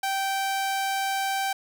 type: tone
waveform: sawtooth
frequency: 779 Hz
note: G5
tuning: 11 cents flat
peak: -21 dBFS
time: 0.03-1.53 s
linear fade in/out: 5 ms
effects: none